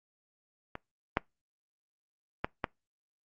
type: clicks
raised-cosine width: 0.5 ms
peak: -23 / -10 / -14 / -14 dBFS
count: 4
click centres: 0.754 / 1.171 / 2.445 / 2.642 s
effects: noise-tail reverb RT60 0.2 s tail -25 dB re dry + Opus 48 kbps